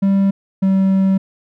triangle tone pair in turn, 196 / 192.08 Hz, G3 / G3, 0 / -35 cents, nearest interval unison, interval 35 cents, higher first, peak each -9 dBFS, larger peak neither, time 0.02-0.31 / 0.62-1.18 s, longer second, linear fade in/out 10 ms, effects none

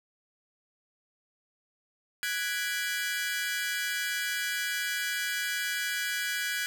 sawtooth chord, G# half-diminished seventh, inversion third, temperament equal, 1480 / 1661.2 / 1975.5 / 2349 Hz, F#6 / G#6 / B6 / D7, 0 / 0 / 0 / 0 cents, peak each -31 / -29 / -35 / -35 dBFS, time 2.23-6.66 s, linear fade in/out 0 ms, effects none

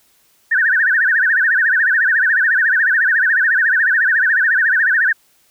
sine tone with vibrato, 1661.2 Hz, G#6, in tune, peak -11 dBFS, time 0.51-5.13 s, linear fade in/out 10 ms, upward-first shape sine, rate 14 Hz, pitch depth 200 cents each way, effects white hiss -56 dBFS RMS until 5.5 s

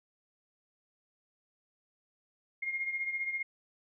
sine beating tone pair, 2132 / 2147 Hz, C7 / C7, +32 / +44 cents, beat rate 15 Hz, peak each -33 / -40 dBFS, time 2.62-3.43 s, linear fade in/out 10 ms, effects none

